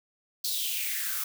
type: noise with high-pass filter sweep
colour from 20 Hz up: blue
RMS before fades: -31 dBFS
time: 0.44-1.24 s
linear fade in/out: 5 ms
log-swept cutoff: 4400 to 1200 Hz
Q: 5
effects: none